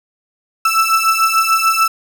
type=beating tone pair; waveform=35% pulse; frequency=1318.5 / 1325.3 Hz; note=E6 / E6; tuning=0 / +9 cents; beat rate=6.8 Hz; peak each=-13 dBFS; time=0.65-1.88 s; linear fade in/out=5 ms; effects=7-bit